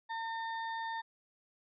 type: harmonic tone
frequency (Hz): 907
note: A#5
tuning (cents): -48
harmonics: 1 / 2 / 4 / 5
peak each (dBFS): -37 / -42 / -51 / -58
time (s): 0.09-1.02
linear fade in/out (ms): 20
effects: none